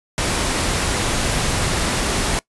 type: noise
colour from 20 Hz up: pink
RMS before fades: -20 dBFS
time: 0.18-2.39 s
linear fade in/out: 0 ms
effects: noise-tail reverb RT60 0.1 s tail -22 dB re dry + resampled to 24000 Hz